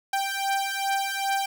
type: beating tone pair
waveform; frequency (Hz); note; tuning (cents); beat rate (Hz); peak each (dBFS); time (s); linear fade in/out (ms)
sawtooth; 784 / 786.5; G5 / G5; 0 / +6; 2.5; -24; 0.13-1.46; 5
effects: none